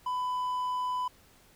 triangle tone, 1000 Hz, B5, 21 cents sharp, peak -27 dBFS, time 0.06-1.08 s, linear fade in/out 5 ms, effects pink hiss -60 dBFS RMS until 1.55 s

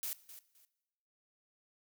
blue noise with echo, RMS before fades -39 dBFS, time 0.03-0.13 s, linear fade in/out 0 ms, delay 260 ms, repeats 2, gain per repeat -13 dB, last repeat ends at 0.65 s, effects noise-tail reverb RT60 1.0 s tail -18 dB re dry

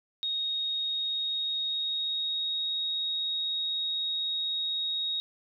sine tone with pitch glide, 3740 to 3764 Hz, A#7 to A#7, +5 to +16 cents, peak -28 dBFS, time 0.23-5.2 s, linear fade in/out 0 ms, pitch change +11 cents, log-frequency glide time 0.84-2.73 s, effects none

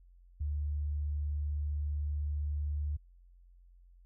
sine tone, 73.7 Hz, D2, 7 cents sharp, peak -31 dBFS, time 0.4-2.97 s, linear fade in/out 10 ms, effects added 44 Hz sine -56 dBFS peak until 4.05 s

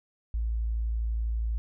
sine tone, 56.1 Hz, A1, 34 cents sharp, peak -26 dBFS, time 0.34-1.58 s, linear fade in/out 0 ms, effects none

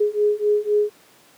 sine beating tone pair, 415.3 / 419.2 Hz, G#4 / G#4, 0 / +16 cents, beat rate 3.9 Hz, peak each -20 / -19 dBFS, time 0-0.9 s, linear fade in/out 10 ms, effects pink hiss -52 dBFS RMS until 1.37 s + high-pass 200 Hz 12 dB/octave

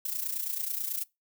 violet noise with amplitude modulation, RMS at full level -30 dBFS, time 0.05-1.04 s, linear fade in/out 5 ms, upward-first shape sine, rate 29.2 Hz, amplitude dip 70%, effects noise-tail reverb RT60 0.2 s tail -22 dB re dry

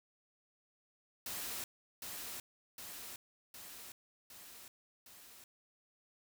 white noise with echo, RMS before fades -42 dBFS, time 1.26-1.64 s, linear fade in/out 2 ms, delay 760 ms, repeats 5, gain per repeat -3 dB, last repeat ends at 5.44 s, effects none

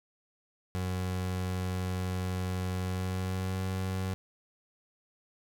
30% pulse tone with pitch glide, 92 to 94.1 Hz, F#2 to F#2, -9 to +30 cents, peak -28 dBFS, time 0.75-4.14 s, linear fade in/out 0 ms, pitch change +39 cents, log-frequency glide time 2.81-3.61 s, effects none

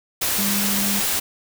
sine tone in noise, 201.1 Hz, G3, 44 cents sharp, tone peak -24 dBFS, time 0.38-1 s, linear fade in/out 10 ms, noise white, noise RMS -22 dBFS, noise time 0.21-1.2 s, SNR -5 dB, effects none

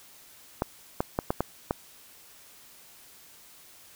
clicks, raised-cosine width 1 ms, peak -11 dBFS, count 6, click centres 0.621 / 1.005 / 1.189 / 1.305 / 1.406 / 1.709 s, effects white hiss -53 dBFS RMS until 3.95 s

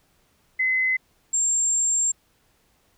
sine tone pair in turn, 2040 / 7414 Hz, C7 / A#8, -44 / -10 cents, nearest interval octave + minor seventh, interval 2234 cents, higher second, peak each -19 dBFS, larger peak neither, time 0.59-0.97 / 1.33-2.12 s, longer second, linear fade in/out 10 ms, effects pink hiss -64 dBFS RMS until 2.97 s

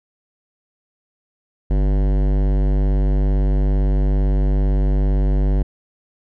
sine tone with hard clipping, 48.87 Hz, G1, 5 cents flat, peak -16 dBFS, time 1.7-5.63 s, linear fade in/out 10 ms, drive 18 dB, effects none

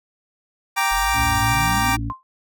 25% pulse chord, G minor, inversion none, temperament equal, 784 / 932.3 / 1174.7 Hz, G5 / Bb5 / D6, 0 / 0 / 0 cents, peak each -19 dBFS, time 0.76-1.97 s, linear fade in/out 20 ms
sine exponential sweep, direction up, 37.87 to 307.9 Hz, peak -26 dBFS, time 0.91-1.99 s, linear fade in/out 10 ms
harmonic tone, 56.6 Hz, A1, 50 cents sharp, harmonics 1 / 2 / 4 / 5, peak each -27 / -26 / -35 / -31 dBFS, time 1.13-2.13 s, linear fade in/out 50 ms
sine tone with exponential decay, 1046.5 Hz, C6, in tune, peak -21 dBFS, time 2.1-2.23 s, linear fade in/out 0 ms, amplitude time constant 27 ms
effects none

